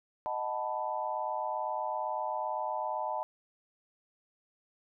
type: chord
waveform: sine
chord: B dominant seventh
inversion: first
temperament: equal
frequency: 622.3 / 740 / 880 / 987.8 Hz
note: D#5 / F#5 / A5 / B5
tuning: 0 / 0 / 0 / 0 cents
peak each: -37 / -39 / -35 / -38 dBFS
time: 0.26-3.23 s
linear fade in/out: 0 ms
effects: none